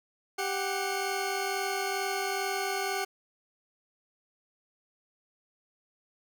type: tone cluster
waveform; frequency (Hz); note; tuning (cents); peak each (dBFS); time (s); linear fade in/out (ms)
20% pulse; 392.6 / 743 / 2166; G4 / F#5 / C#7; +3 / +7 / -41; -27 / -29 / -33; 0.38-3.05; 10
effects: none